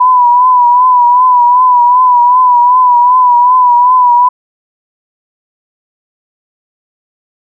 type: tone with vibrato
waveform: sine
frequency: 987.8 Hz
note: B5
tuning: in tune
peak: -3 dBFS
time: 0-4.29 s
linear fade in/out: 10 ms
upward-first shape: triangle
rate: 2.6 Hz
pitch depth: 58 cents each way
effects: none